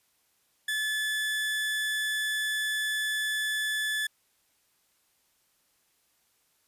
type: tone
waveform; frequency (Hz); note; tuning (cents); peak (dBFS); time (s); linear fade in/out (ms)
30% pulse; 1730; A6; -30; -25; 0.68-4.07; 5
effects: white hiss -70 dBFS RMS until 6.67 s + resampled to 32000 Hz